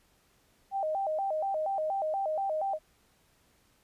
sine tone with vibrato, 698.5 Hz, F5, in tune, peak -28 dBFS, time 0.71-2.79 s, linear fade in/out 50 ms, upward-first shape square, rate 4.2 Hz, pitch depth 200 cents each way, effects pink hiss -67 dBFS RMS until 3.83 s + resampled to 32000 Hz

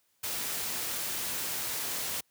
white noise, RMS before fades -34 dBFS, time 0.23-2.21 s, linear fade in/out 10 ms, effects white hiss -72 dBFS RMS until 2.3 s + high-pass 60 Hz 12 dB/octave

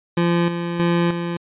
25% pulse tone with tremolo, 171.8 Hz, F3, 28 cents flat, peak -12 dBFS, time 0.17-1.37 s, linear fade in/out 5 ms, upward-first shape square, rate 1.6 Hz, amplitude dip 55%, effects resampled to 8000 Hz

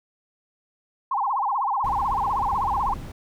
sine tone with vibrato, 932.3 Hz, A#5, in tune, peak -21 dBFS, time 1.11-2.94 s, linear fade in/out 5 ms, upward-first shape sine, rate 16 Hz, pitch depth 290 cents each way
brown noise, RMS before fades -34 dBFS, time 1.84-3.12 s, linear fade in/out 5 ms
effects none

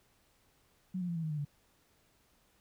sine tone with pitch steps, 185 / 177.57 / 170.43 / 163.58 / 157.01 / 150.7 / 144.65 Hz, F#3 / F3 / F3 / E3 / D#3 / D3 / D3, 0 / +29 / -42 / -13 / +16 / +45 / -26 cents, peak -33 dBFS, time 0.94-1.451 s, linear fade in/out 10 ms, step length 73 ms, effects pink hiss -70 dBFS RMS until 2.6 s

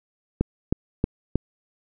click train, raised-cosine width 3 ms, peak -7 dBFS, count 4, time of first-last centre 0.41-1.356 s, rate 3.17 Hz, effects none

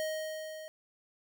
square tone with level ramp, 626 Hz, D#5, 10 cents sharp, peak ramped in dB -32 to -44 dBFS, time 0-0.68 s, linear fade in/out 0 ms, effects none

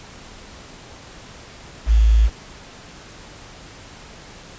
sine tone with quantisation, 55 Hz, A1, in tune, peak -10 dBFS, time 1.86-2.3 s, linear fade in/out 50 ms, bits 6, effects pink hiss -41 dBFS RMS until 4.58 s + resampled to 16000 Hz

